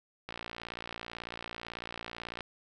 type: click train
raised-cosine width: 0.3 ms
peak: -23 dBFS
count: 124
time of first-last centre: 0.29-2.407 s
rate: 58.1 Hz
effects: none